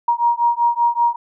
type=beating tone pair; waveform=sine; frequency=943 / 948.2 Hz; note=A#5 / A#5; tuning=+20 / +29 cents; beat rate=5.2 Hz; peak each=-17 dBFS; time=0.08-1.16 s; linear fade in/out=5 ms; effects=none